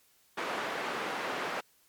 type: band-pass noise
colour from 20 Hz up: white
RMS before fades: -35 dBFS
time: 0.37-1.61 s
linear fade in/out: 10 ms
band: 270 to 1600 Hz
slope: 12 dB/octave
effects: white hiss -66 dBFS RMS until 1.88 s + MP3 96 kbps